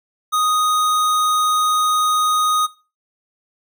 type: tone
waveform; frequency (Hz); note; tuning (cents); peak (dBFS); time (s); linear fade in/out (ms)
square; 1244.5; D#6; 0; -16; 0.32-2.67; 20
effects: noise-tail reverb RT60 0.3 s tail -17 dB re dry